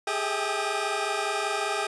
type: tone cluster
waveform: 20% pulse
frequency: 400.8 / 425.8 / 648 / 790 / 1230 Hz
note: G4 / G#4 / E5 / G5 / D#6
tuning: +38 / +43 / -30 / +13 / -20 cents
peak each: -28 dBFS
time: 0.07-1.87 s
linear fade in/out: 5 ms
effects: resampled to 22050 Hz